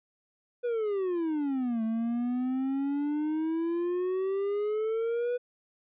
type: exponential two-way sweep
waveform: triangle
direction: down then up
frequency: 493.9 to 220.8 to 493.9 Hz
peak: -25 dBFS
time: 0.63-5.38 s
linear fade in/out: 20 ms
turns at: 1.83 s
effects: resampled to 8000 Hz